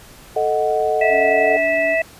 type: chord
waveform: sine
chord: D# diminished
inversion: second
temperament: equal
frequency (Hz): 440 / 622.3 / 740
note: A4 / D#5 / F#5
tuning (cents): 0 / 0 / 0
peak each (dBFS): -20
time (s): 0.36-1.57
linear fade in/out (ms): 5
type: harmonic tone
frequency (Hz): 653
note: E5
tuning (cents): -17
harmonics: 1 / 3 / 4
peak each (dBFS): -17 / -20 / -24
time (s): 1.01-2.02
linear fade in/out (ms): 5
type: tone with pitch glide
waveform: triangle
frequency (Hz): 280 to 288.5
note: C#4 to D4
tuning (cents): +18 to -31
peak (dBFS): -27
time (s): 1.09-1.97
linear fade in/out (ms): 50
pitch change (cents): +51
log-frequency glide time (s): 1.23-1.59
effects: pink hiss -43 dBFS RMS until 2.19 s + resampled to 32000 Hz